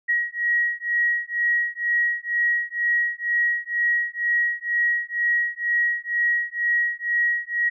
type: beating tone pair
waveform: sine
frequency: 1900 / 1902.1 Hz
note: A#6 / A#6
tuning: +33 / +34 cents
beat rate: 2.1 Hz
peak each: -23 dBFS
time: 0.08-7.7 s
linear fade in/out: 20 ms
effects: none